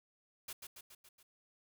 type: noise with echo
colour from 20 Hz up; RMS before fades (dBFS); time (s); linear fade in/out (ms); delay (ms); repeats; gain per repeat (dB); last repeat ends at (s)
white; -45; 0.48-0.53; 5; 140; 5; -4; 1.23
effects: none